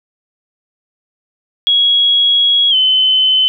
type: tone with pitch glide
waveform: sine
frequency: 3322 to 3046 Hz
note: G#7 to F#7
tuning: 0 to +50 cents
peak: -8 dBFS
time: 1.67-3.48 s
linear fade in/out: 0 ms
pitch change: -150 cents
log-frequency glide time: 2.7-2.75 s
effects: none